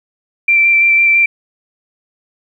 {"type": "tone with vibrato", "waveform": "sine", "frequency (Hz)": 2349, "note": "D7", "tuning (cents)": 0, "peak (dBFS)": -7, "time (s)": [0.48, 1.26], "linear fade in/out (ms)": 5, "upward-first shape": "square", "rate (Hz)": 6, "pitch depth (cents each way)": 10, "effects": ["8-bit"]}